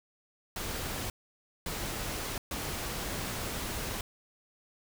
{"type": "noise bursts at uneven times", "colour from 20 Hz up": "pink", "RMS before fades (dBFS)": -36, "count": 3, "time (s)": [[0.56, 1.1], [1.66, 2.38], [2.51, 4.01]], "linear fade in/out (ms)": 2, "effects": []}